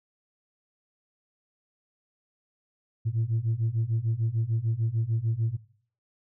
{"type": "beating tone pair", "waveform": "sine", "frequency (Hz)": [110, 116.7], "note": ["A2", "A#2"], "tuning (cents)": [0, 2], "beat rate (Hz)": 6.7, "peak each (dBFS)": -26, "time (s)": [3.05, 5.57], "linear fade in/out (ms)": 20, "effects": ["noise-tail reverb RT60 0.5 s tail -17 dB re dry", "tanh soft clip ceiling -20 dBFS"]}